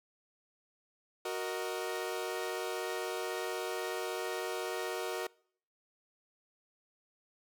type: chord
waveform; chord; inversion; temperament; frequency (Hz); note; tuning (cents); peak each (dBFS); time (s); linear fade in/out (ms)
sawtooth; D# minor; first; equal; 370 / 466.2 / 622.3; F#4 / A#4 / D#5; 0 / 0 / 0; -34 / -35 / -38; 1.25-5.27; 5
effects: noise-tail reverb RT60 0.6 s tail -25 dB re dry